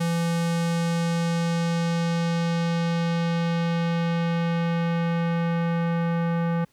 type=tone with low-pass filter sweep; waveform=square; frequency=168.5 Hz; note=E3; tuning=38 cents sharp; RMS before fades=-24 dBFS; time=0-6.65 s; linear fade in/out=10 ms; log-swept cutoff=11000 to 1600 Hz; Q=0.93; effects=pink hiss -64 dBFS RMS until 6.72 s